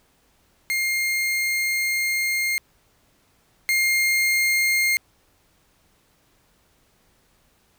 40% pulse tone pair in turn, 2122 / 2122 Hz, C7 / C7, +24 / +24 cents, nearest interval unison, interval 0 cents, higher neither, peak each -20 / -17 dBFS, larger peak second, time 0.7-2.58 / 3.69-4.97 s, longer first, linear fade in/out 0 ms, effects pink hiss -62 dBFS RMS until 7.78 s

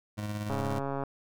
25% pulse tone with tremolo, 104.8 Hz, G#2, 16 cents sharp, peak -28 dBFS, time 0.17-0.8 s, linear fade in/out 20 ms, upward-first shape square, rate 17 Hz, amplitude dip 30%
click train, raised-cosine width 1 ms, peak -20 dBFS, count 75, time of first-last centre 0.5-1.036 s, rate 138 Hz
effects none

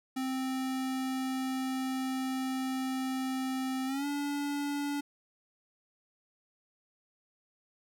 square tone with pitch glide, 261.6 to 286.9 Hz, C4 to D4, 0 to -40 cents, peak -32 dBFS, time 0.16-5.01 s, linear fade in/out 10 ms, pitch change +160 cents, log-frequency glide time 3.86-4.06 s, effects none

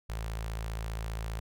sawtooth tone with notch filter, 55 Hz, A1, in tune, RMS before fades -36 dBFS, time 0.09-1.4 s, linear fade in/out 10 ms, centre 270 Hz, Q 0.71, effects none

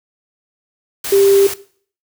sine tone in noise, 395.5 Hz, G4, 15 cents sharp, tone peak -8 dBFS, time 1.12-1.47 s, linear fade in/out 5 ms, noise white, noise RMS -24 dBFS, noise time 1.04-1.54 s, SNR +13 dB, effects noise-tail reverb RT60 0.5 s tail -18 dB re dry

